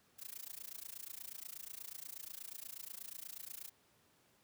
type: noise with amplitude modulation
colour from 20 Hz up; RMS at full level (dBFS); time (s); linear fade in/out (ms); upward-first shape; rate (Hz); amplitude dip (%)
blue; -45; 0.18-3.7; 20; sine; 28.3; 100
effects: pink hiss -71 dBFS RMS until 4.43 s + high-pass 100 Hz 12 dB/octave